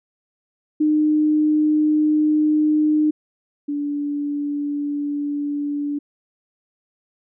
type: tone pair in turn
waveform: sine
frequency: 304.6 / 289.7 Hz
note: D#4 / D4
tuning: -37 / -24 cents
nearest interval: minor second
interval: 87 cents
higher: first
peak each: -14 / -21 dBFS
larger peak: first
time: 0.8-3.11 / 3.68-5.99 s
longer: neither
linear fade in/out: 10 ms
effects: none